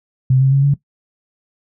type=tone with pitch steps; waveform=sine; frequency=130.4 / 133.99 / 137.68 / 141.46 Hz; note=C3 / C3 / C#3 / C#3; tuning=-5 / +42 / -11 / +35 cents; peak=-9 dBFS; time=0.3-0.74 s; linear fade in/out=5 ms; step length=110 ms; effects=noise-tail reverb RT60 0.1 s tail -17 dB re dry